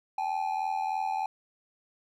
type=ring-modulated tone; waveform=triangle; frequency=818 Hz; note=G#5; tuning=26 cents flat; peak=-23 dBFS; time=0.18-1.26 s; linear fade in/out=2 ms; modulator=41.6 Hz; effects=none